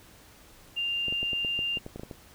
sine tone, 2794 Hz, F7, in tune, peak -27 dBFS, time 0.76-1.79 s, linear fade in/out 20 ms
clicks, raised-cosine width 2 ms, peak -25 dBFS, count 12, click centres 1.083 / 1.125 / 1.23 / 1.332 / 1.448 / 1.591 / 1.772 / 1.864 / 1.96 / 1.996 / 2.034 / 2.112 s
effects pink hiss -54 dBFS RMS until 2.34 s

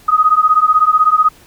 sine beating tone pair, 1244.5 / 1260.5 Hz, D#6 / D#6, 0 / +22 cents, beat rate 16 Hz, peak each -11 dBFS, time 0.08-1.29 s, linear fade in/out 10 ms, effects pink hiss -45 dBFS RMS until 1.46 s

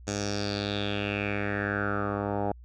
10% pulse tone with low-pass filter sweep, 101.9 Hz, G#2, 32 cents flat, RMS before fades -30 dBFS, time 0.07-2.52 s, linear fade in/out 5 ms, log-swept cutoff 6700 to 810 Hz, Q 5.3, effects added 60 Hz sine -45 dBFS peak until 2.64 s

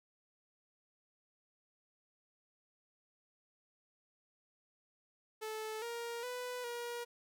sawtooth tone with pitch steps, 435.5 / 469.3 / 496.2 / 476.9 Hz, A4 / A#4 / B4 / A#4, -18 / +12 / +8 / +39 cents, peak -36 dBFS, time 5.41-7.05 s, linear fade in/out 20 ms, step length 410 ms, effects none

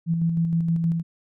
sine tone with tremolo, 166.5 Hz, E3, 18 cents sharp, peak -18 dBFS, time 0.06-1.03 s, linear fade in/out 50 ms, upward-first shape square, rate 6.4 Hz, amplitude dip 35%, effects none

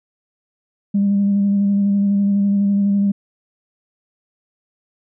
sine tone with vibrato, 200.4 Hz, G3, 38 cents sharp, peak -12 dBFS, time 0.94-3.12 s, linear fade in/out 10 ms, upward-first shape square, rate 12 Hz, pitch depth 14 cents each way, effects tanh soft clip ceiling -9 dBFS

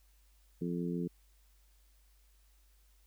harmonic tone, 86.7 Hz, F2, 12 cents flat, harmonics 2 / 3 / 4 / 5, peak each -35 / -39 / -41 / -43 dBFS, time 0.61-1.08 s, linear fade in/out 10 ms, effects added 50 Hz sine -63 dBFS peak until 3.06 s + white hiss -72 dBFS RMS until 3.06 s

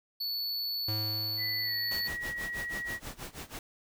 square tone, 4444 Hz, C#8, 4 cents sharp, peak -32 dBFS, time 0.2-2.08 s, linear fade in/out 10 ms
square tone with exponential decay, 107.5 Hz, A2, 40 cents flat, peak -33 dBFS, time 0.88-2.86 s, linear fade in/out 5 ms, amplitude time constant 430 ms
sine tone with pitch glide, 1995 to 1911.5 Hz, B6 to A#6, +17 to +43 cents, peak -34 dBFS, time 1.37-3 s, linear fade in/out 50 ms, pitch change -74 cents, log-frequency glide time 1.61-1.75 s
pink noise with tremolo, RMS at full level -40 dBFS, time 1.91-3.59 s, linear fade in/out 2 ms, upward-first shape sine, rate 6.2 Hz, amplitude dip 90%
effects none

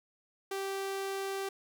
sawtooth tone, 390 Hz, G4, 9 cents flat, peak -30 dBFS, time 0.51-1.49 s, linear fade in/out 5 ms, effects 10-bit

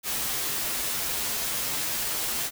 white noise with comb filter, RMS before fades -29 dBFS, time 0.03-2.51 s, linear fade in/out 50 ms, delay 11 ms, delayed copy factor -0.7, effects none

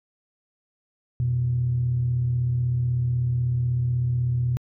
sine tone pair together, 87.31 / 123.47 Hz, F2 / B2, 0 / 0 cents, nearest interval tritone, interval 600 cents, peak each -31 / -20 dBFS, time 1.2-4.57 s, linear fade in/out 0 ms, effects tanh soft clip ceiling -14 dBFS

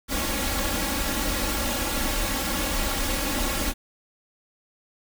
pink noise with comb filter, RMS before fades -26 dBFS, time 0.08-3.74 s, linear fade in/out 50 ms, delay 3.6 ms, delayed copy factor +0.85, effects none

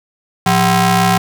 sawtooth ring-modulated tone, 289.9 Hz, D4, 22 cents flat, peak -3 dBFS, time 0.46-1.18 s, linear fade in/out 5 ms, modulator 468 Hz, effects none

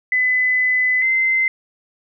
sine tone pair in turn, 2010 / 2069 Hz, B6 / C7, +30 / -20 cents, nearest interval minor second, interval 50 cents, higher second, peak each -14 dBFS, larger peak neither, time 0.12-1.02 / 1.02-1.48 s, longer first, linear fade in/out 2 ms, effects none

